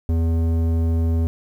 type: tone with low-pass filter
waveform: square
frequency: 82.41 Hz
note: E2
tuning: in tune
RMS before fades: -19 dBFS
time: 0.09-1.27 s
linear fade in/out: 0 ms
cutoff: 400 Hz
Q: 0.68
effects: 8-bit